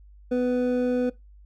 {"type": "tone pair together", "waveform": "triangle", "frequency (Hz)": [249.7, 496.2], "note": ["B3", "B4"], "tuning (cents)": [19, 8], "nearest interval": "octave", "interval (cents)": 1189, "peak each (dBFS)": -22, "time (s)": [0.31, 1.1], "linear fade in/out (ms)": 10, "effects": ["noise-tail reverb RT60 0.2 s tail -20 dB re dry", "added 50 Hz sine -47 dBFS peak until 1.45 s"]}